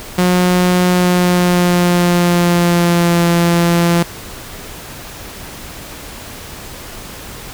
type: tone with pitch glide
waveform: sawtooth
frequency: 180 to 171.18 Hz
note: F#3 to F3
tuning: -47 to -34 cents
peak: -6 dBFS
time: 0.18-4.03 s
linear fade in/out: 5 ms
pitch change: -87 cents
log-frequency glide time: 0.88-3.25 s
effects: pink hiss -31 dBFS RMS until 7.53 s